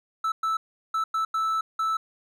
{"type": "tone bursts at uneven times", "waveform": "triangle", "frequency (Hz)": 1315, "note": "E6", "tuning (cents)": -5, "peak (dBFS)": -21, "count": 6, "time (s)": [[0.24, 0.32], [0.43, 0.57], [0.94, 1.04], [1.14, 1.25], [1.34, 1.61], [1.79, 1.97]], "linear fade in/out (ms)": 5, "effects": []}